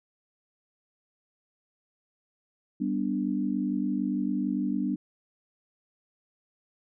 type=chord; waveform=sine; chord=G major; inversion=none; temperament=equal; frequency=196 / 246.9 / 293.7 Hz; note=G3 / B3 / D4; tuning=0 / 0 / 0 cents; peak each=-30 dBFS; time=2.8-4.96 s; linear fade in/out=10 ms; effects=none